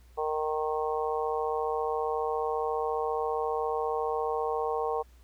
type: harmonic tone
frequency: 154.6 Hz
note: D#3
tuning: 11 cents flat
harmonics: 3 / 4 / 5 / 6 / 7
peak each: -30 / -38 / -33 / -37 / -36 dBFS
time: 0.17-5.03 s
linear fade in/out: 20 ms
effects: added 60 Hz sine -53 dBFS peak until 5.23 s + pink hiss -65 dBFS RMS until 5.23 s